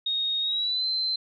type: tone with pitch glide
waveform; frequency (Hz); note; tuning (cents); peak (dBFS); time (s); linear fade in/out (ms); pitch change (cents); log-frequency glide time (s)
sine; 3729 to 4090; A#7 to C8; 0 to -40; -24; 0.06-1.16; 5; +160; 0.41-0.86
effects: none